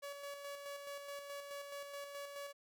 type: tone with tremolo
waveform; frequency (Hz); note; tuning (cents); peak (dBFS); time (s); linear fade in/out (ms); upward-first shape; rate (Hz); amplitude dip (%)
sawtooth; 567; C#5; +39; -40; 0.02-2.53; 20; square; 4.7; 40
effects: none